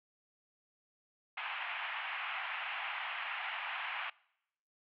white band-pass noise, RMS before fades -40 dBFS, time 1.37-4.1 s, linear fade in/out 5 ms, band 730 to 2900 Hz, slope 48 dB/octave, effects noise-tail reverb RT60 0.8 s tail -24 dB re dry

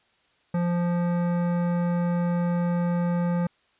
sine tone with hard clipping, 174.1 Hz, F3, 5 cents flat, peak -24 dBFS, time 0.54-3.47 s, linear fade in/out 5 ms, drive 15 dB, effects white hiss -65 dBFS RMS until 3.79 s + resampled to 8000 Hz

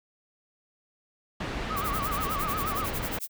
pink low-pass noise, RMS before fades -33 dBFS, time 1.4-3.19 s, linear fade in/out 5 ms, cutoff 3100 Hz, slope 12 dB/octave
sine tone with vibrato, 1196 Hz, D6, 31 cents sharp, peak -30 dBFS, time 1.7-2.86 s, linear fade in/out 5 ms, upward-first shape sine, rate 8.4 Hz, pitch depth 130 cents each way
violet noise with tremolo, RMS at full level -33 dBFS, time 1.76-3.29 s, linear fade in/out 20 ms, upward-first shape sine, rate 11 Hz, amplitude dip 100%
effects none

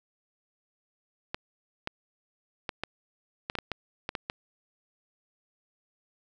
clicks, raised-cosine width 0.3 ms, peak -15 dBFS, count 11, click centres 1.345 / 1.874 / 2.692 / 2.836 / 3.499 / 3.553 / 3.587 / 3.717 / 4.091 / 4.152 / 4.299 s, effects none

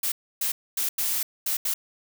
blue noise bursts at uneven times, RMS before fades -26 dBFS, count 6, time 0.03-0.12 / 0.41-0.52 / 0.77-0.89 / 0.98-1.23 / 1.46-1.57 / 1.65-1.74 s, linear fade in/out 5 ms, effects none

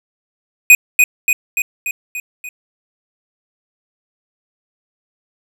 square tone with echo, 2489 Hz, D#7, in tune, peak -3 dBFS, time 0.7-0.75 s, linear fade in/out 2 ms, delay 290 ms, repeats 6, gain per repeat -4 dB, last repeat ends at 2.49 s, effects none

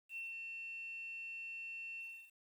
sine tone with ADSR envelope, 2700 Hz, E7, 41 cents sharp, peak -40 dBFS, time 0.09-2.32 s, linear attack 76 ms, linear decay 160 ms, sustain -3 dB, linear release 320 ms, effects tanh soft clip ceiling -37 dBFS + 11-bit

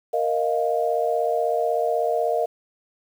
sine chord, Bb suspended fourth, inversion none, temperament equal, 466.2 / 622.3 / 698.5 Hz, Bb4 / Eb5 / F5, 0 / 0 / 0 cents, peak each -24 dBFS, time 0.13-2.46 s, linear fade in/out 10 ms, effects 8-bit

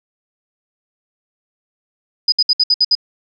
sine tone bursts, 4978 Hz, D#8, in tune, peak -9 dBFS, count 7, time 2.28-2.952 s, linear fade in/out 5 ms, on 42 ms, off 63 ms, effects none

